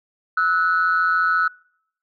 sine tone pair together, 1303 / 1477.2 Hz, E6 / F#6, -20 / -3 cents, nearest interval major second, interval 217 cents, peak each -18 dBFS, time 0.37-1.48 s, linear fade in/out 5 ms, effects noise-tail reverb RT60 0.7 s tail -26 dB re dry + tanh soft clip ceiling -10 dBFS

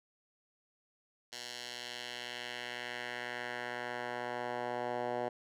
10% pulse tone with band-pass filter sweep, 122 Hz, B2, 21 cents flat, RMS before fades -40 dBFS, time 1.32-5.29 s, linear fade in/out 10 ms, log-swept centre 4800 to 700 Hz, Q 1.3, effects none

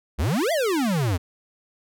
square exponential two-way sweep, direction up then down, 60.4 to 698.5 to 81 Hz, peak -21 dBFS, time 0.18-1.18 s, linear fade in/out 20 ms, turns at 0.52 s, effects none

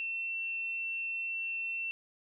sine tone, 2699 Hz, E7, 40 cents sharp, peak -33 dBFS, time 0-1.91 s, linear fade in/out 0 ms, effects none

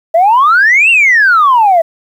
sine exponential two-way sweep, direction up then down, 639 to 2802 to 639 Hz, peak -3 dBFS, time 0.14-1.82 s, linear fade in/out 10 ms, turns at 0.9 s, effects tanh soft clip ceiling -1 dBFS + 7-bit

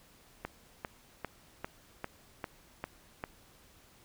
click train, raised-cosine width 0.5 ms, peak -21 dBFS, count 8, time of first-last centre 0.45-3.239 s, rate 2.51 Hz, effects pink hiss -61 dBFS RMS until 4.04 s

